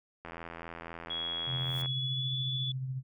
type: click train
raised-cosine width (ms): 0.5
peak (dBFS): -27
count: 136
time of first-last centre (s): 0.25-1.859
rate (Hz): 83.9
type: tone with pitch glide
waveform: sine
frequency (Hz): 3331 to 3442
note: G#7 to A7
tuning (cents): +4 to -39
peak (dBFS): -33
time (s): 1.1-2.72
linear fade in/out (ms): 5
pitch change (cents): +57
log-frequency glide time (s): 1.5-2.35
type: tone with tremolo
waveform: sine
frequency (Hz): 130.81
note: C3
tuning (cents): 0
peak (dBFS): -31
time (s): 1.46-3.03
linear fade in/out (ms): 50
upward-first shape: triangle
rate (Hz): 14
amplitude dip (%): 45
type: noise with exponential growth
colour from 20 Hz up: blue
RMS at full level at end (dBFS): -47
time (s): 1.47-1.82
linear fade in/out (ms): 5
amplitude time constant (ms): 76
effects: none